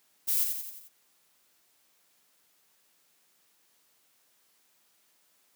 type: noise with echo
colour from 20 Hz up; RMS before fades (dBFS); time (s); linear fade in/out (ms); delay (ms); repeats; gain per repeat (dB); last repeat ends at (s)
violet; -27; 0.27-0.45; 20; 88; 5; -5; 0.89
effects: white hiss -68 dBFS RMS until 5.55 s + high-pass 150 Hz 12 dB/octave